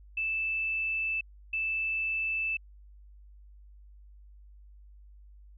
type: tone pair in turn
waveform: sine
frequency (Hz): 2637 / 2637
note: E7 / E7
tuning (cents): 0 / 0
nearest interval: unison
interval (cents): 0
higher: neither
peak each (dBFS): -28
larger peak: neither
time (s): 0.17-1.21 / 1.53-2.57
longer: neither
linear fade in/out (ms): 5
effects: added 50 Hz sine -50 dBFS peak until 5.57 s